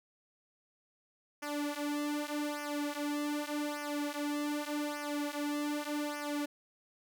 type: tone with flanger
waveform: sawtooth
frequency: 293.7 Hz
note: D4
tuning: in tune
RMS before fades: -36 dBFS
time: 1.42-6.46 s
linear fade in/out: 10 ms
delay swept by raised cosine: 0.25 to 5.55 ms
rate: 0.84 Hz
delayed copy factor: -0.9
effects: none